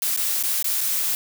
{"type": "noise with dropouts", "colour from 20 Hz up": "blue", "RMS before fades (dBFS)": -23, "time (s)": [0.02, 1.15], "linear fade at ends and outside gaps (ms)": 1, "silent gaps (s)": [[0.164, 0.173], [0.428, 0.436], [0.626, 0.643], [0.808, 0.812]], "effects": []}